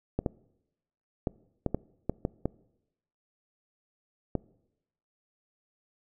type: clicks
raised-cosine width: 2 ms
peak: -14 dBFS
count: 9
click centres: 0.19 / 0.262 / 1.272 / 1.663 / 1.746 / 2.096 / 2.251 / 2.456 / 4.353 s
effects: noise-tail reverb RT60 0.9 s tail -23 dB re dry